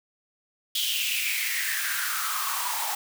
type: noise with high-pass filter sweep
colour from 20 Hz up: white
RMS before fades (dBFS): -28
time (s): 0.75-2.95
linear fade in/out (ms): 5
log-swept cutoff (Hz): 3300 to 820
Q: 6.7
effects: none